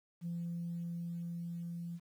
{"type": "tone with level ramp", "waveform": "sine", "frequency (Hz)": 170.9, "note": "F3", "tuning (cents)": -37, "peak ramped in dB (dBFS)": [-35, -39], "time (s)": [0.21, 2], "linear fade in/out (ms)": 50, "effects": ["tanh soft clip ceiling -33 dBFS", "11-bit"]}